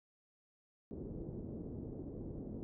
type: low-pass noise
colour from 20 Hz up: white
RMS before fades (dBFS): -45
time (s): 0.91-2.63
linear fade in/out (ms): 0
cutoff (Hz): 380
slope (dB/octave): 24
effects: none